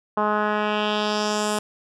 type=tone with low-pass filter sweep; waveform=10% pulse; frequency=210.6 Hz; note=G#3; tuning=24 cents sharp; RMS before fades=-23 dBFS; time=0.17-1.59 s; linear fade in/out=5 ms; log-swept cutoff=1100 to 9600 Hz; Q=2.3; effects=none